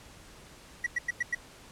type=tone bursts; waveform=triangle; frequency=1934 Hz; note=B6; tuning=37 cents flat; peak=-24 dBFS; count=5; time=0.84-1.349 s; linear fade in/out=5 ms; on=25 ms; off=96 ms; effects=pink hiss -52 dBFS RMS until 1.71 s + low-pass 10000 Hz 12 dB/octave